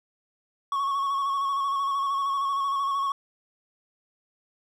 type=tone with vibrato; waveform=triangle; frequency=1106 Hz; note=C#6; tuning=4 cents flat; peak=-22 dBFS; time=0.72-3.12 s; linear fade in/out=2 ms; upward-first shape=square; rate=13 Hz; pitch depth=27 cents each way; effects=none